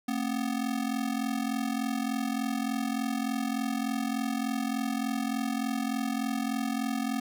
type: ring-modulated tone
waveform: square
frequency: 246.9 Hz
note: B3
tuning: in tune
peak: -26 dBFS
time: 0.08-7.2 s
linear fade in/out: 2 ms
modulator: 21.7 Hz
effects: none